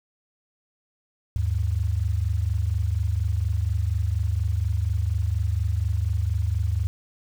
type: tone pair together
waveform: sine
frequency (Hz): 76.7 / 100.89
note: D#2 / G#2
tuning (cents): -24 / -50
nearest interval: perfect fourth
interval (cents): 474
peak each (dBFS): -24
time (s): 1.36-6.87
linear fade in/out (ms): 0
effects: 8-bit

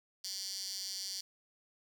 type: tone with high-pass filter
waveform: 15% pulse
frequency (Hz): 193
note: G3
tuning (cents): -27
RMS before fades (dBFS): -41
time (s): 0.24-1.21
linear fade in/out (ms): 5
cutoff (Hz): 4900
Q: 5.2
effects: none

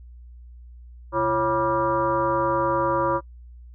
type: tone with frequency modulation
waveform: sine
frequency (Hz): 760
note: F#5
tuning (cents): +46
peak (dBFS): -19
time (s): 1.12-3.21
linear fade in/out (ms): 50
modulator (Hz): 210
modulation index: 2.3
effects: noise-tail reverb RT60 0.1 s tail -26 dB re dry + added 60 Hz sine -41 dBFS peak until 3.74 s

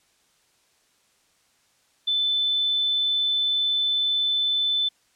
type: tone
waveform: sine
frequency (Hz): 3518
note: A7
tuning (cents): -1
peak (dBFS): -20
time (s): 2.07-4.89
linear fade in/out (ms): 10
effects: white hiss -64 dBFS RMS until 5.15 s + low-pass 9000 Hz 12 dB/octave

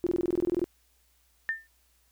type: tone bursts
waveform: sine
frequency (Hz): 349.2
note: F4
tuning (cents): 0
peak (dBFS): -23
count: 13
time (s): 0.04-0.642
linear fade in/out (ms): 0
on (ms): 26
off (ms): 22
type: tone with exponential decay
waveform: sine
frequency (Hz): 1798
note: A6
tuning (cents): +37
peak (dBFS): -23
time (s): 1.49-1.67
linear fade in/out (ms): 0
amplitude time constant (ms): 39
effects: added 60 Hz sine -68 dBFS peak until 2.11 s + white hiss -68 dBFS RMS until 2.11 s

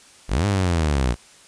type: linear two-way sweep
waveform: sawtooth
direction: up then down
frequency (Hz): 34.75 to 103.83 to 56.5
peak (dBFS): -14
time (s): 0.28-1.16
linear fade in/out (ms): 50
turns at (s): 0.46
effects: white hiss -49 dBFS RMS until 1.47 s + resampled to 22050 Hz

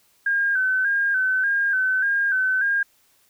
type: tone with vibrato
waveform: sine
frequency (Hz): 1568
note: G6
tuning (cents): 0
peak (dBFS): -18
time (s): 0.26-2.83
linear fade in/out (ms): 5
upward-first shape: square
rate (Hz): 1.7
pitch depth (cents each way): 52
effects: white hiss -61 dBFS RMS until 3.29 s

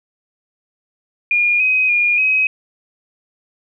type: tone with pitch steps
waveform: sine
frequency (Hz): 2425 / 2521 / 2425 / 2536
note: D#7 / D#7 / D#7 / D#7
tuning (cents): -45 / +22 / -45 / +32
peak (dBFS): -12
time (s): 1.31-2.47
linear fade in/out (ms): 2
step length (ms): 290
effects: none

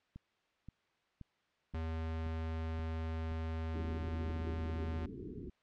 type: click train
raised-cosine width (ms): 5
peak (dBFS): -36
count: 7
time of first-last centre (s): 0.16-3.318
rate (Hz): 1.9
type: tone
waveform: square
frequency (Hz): 80.8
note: E2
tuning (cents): -34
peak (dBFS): -37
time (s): 1.74-5.06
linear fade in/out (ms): 5
type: low-pass noise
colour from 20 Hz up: white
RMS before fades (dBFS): -46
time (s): 3.74-5.5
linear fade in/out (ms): 5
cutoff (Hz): 420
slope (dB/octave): 96
effects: white hiss -75 dBFS RMS until 5.62 s + low-pass 3000 Hz 12 dB/octave

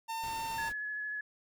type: tone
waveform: 45% pulse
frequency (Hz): 903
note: A5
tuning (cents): +45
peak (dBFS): -35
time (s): 0.08-0.7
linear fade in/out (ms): 20
type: noise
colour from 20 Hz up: pink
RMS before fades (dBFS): -48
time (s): 0.22-0.73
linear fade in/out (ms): 20
type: tone with vibrato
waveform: sine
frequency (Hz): 1700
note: G#6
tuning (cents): +40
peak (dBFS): -35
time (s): 0.58-1.21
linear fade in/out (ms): 5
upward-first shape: sine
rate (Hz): 13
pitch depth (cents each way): 11
effects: none

